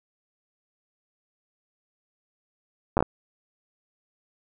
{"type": "slowing click train", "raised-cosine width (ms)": 1, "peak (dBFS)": -7, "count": 5, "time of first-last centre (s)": [2.97, 3.026], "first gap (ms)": 9, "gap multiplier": 1.3, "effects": []}